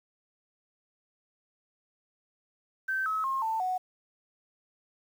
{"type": "tone with pitch steps", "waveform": "sine", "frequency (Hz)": [1549, 1287.6, 1070.3, 889.7, 739.5], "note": ["G6", "E6", "C6", "A5", "F#5"], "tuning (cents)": [-21, -41, 39, 19, -1], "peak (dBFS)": -27, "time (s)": [2.88, 3.78], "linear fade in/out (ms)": 10, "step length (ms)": 180, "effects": ["9-bit"]}